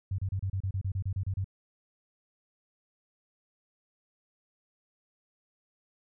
sine tone bursts, 95.9 Hz, G2, 37 cents flat, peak -28 dBFS, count 13, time 0.11-1.444 s, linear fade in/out 5 ms, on 74 ms, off 31 ms, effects none

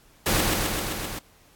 pink noise with echo, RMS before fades -22 dBFS, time 0.26-0.41 s, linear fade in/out 5 ms, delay 130 ms, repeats 6, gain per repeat -2 dB, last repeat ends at 1.19 s, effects pink hiss -57 dBFS RMS until 1.55 s + AAC 64 kbps

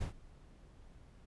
brown noise with ADSR envelope, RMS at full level -35 dBFS, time 0-1.26 s, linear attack 16 ms, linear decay 110 ms, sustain -22 dB, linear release 14 ms, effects resampled to 24000 Hz

